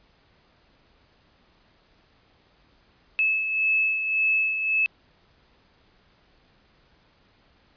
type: beating tone pair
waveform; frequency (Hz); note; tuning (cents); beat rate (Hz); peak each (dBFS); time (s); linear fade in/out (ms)
sine; 2602 / 2603.8; E7 / E7; -23 / -22; 1.8; -21 / -30; 3.19-4.86; 0
effects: pink hiss -61 dBFS RMS until 7.76 s + resampled to 11025 Hz